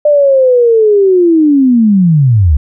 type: linear sweep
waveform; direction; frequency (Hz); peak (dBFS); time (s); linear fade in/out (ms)
sine; down; 600 to 66; -4; 0.05-2.57; 5
effects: none